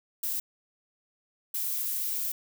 violet noise bursts at uneven times, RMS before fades -31 dBFS, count 2, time 0.23-0.4 / 1.54-2.32 s, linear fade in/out 5 ms, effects none

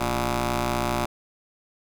10% pulse ring-modulated tone, 125.3 Hz, B2, 25 cents sharp, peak -12 dBFS, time 0-1.06 s, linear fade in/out 10 ms, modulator 473 Hz, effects none

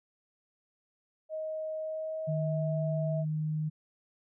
sine tone with pitch glide, 628 to 643.4 Hz, D#5 to E5, +16 to -42 cents, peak -33 dBFS, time 1.29-3.25 s, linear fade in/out 50 ms, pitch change +42 cents, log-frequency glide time 1.79-2.77 s
sine tone, 154.4 Hz, D#3, 13 cents flat, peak -29 dBFS, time 2.27-3.7 s, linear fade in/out 20 ms
effects none

